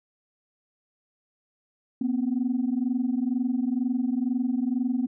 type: tone pair together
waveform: sine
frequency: 240 / 262.1 Hz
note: B3 / C4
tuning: -49 / +3 cents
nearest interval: major second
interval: 152 cents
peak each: -25 dBFS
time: 2.01-5.07 s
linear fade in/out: 5 ms
effects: tanh soft clip ceiling -17 dBFS